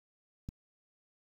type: click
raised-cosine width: 5 ms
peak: -27 dBFS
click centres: 0.489 s
effects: 9-bit